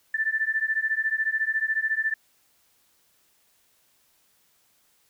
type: beating tone pair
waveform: sine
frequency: 1760 / 1774 Hz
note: A6 / A6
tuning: 0 / +14 cents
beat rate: 14 Hz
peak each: -26 dBFS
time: 0.14-2.14 s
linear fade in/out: 5 ms
effects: white hiss -65 dBFS RMS until 5.09 s